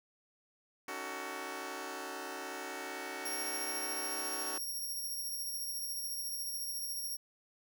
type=chord; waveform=10% pulse; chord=D# half-diminished seventh; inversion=third; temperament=just; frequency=280 / 311.1 / 373.4 / 448 Hz; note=C#4 / D#4 / F#4 / A4; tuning=+18 / 0 / +16 / +31 cents; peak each=-38 / -40 / -35 / -38 dBFS; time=0.88-4.58 s; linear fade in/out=2 ms
type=tone with tremolo; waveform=5% pulse; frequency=5588 Hz; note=F8; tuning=in tune; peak=-30 dBFS; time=3.25-7.17 s; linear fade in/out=10 ms; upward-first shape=sine; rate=14 Hz; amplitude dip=30%
effects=none